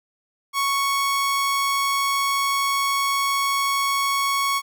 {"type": "tone", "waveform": "sawtooth", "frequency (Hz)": 1108.7, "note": "C#6", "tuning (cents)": 0, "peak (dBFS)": -16, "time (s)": [0.53, 4.62], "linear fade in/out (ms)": 50, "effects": []}